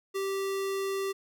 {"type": "tone", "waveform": "square", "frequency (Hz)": 390, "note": "G4", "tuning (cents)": -9, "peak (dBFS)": -30, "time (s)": [0.14, 1.13], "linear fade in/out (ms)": 20, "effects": []}